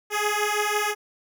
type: beating tone pair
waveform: 10% pulse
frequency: 415.3 / 421.3 Hz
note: G#4 / G#4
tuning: 0 / +25 cents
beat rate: 6 Hz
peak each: -17 dBFS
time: 0.1-0.95 s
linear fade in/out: 50 ms
effects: none